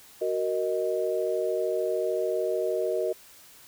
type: chord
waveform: sine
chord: D# minor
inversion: first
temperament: just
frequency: 373.4 / 466.7 / 622.3 Hz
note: F#4 / A#4 / D#5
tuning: +16 / +2 / 0 cents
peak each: -29 dBFS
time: 0.21-3.13 s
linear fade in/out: 10 ms
effects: white hiss -52 dBFS RMS until 3.67 s